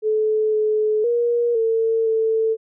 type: tone with pitch steps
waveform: sine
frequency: 432.2 / 429 / 475 / 450.4 / 444.6 Hz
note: A4 / A4 / A#4 / A4 / A4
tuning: -31 / -44 / +33 / +40 / +18 cents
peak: -16 dBFS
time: 0.02-2.57 s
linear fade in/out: 50 ms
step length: 510 ms
effects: none